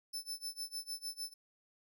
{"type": "tone with tremolo", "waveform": "sawtooth", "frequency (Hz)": 5274, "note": "E8", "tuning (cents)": 0, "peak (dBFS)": -35, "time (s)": [0.13, 1.34], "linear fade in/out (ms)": 10, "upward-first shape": "sine", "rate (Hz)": 6.6, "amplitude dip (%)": 95, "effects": []}